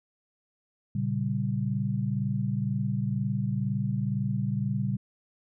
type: chord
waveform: sine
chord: G diminished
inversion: first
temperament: equal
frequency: 116.54 / 138.59 / 196 Hz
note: Bb2 / Db3 / G3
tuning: 0 / 0 / 0 cents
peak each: -30 dBFS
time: 0.95-4.97 s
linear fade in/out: 5 ms
effects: none